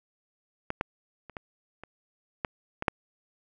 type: clicks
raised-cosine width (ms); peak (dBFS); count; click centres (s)
0.5; -15 / -12 / -29 / -22 / -27 / -13 / -16 / -7; 8; 0.704 / 0.811 / 1.297 / 1.368 / 1.836 / 2.448 / 2.824 / 2.882
effects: none